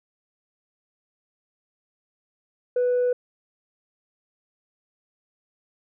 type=tone; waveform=sine; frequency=493.9 Hz; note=B4; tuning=in tune; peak=-17 dBFS; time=2.76-3.13 s; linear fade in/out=5 ms; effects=tanh soft clip ceiling -17 dBFS